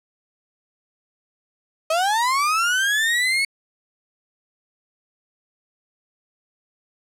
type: linear sweep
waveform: 35% pulse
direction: up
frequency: 622.3 to 2217 Hz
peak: -16 dBFS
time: 1.9-3.45 s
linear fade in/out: 5 ms
effects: low-pass 11000 Hz 12 dB/octave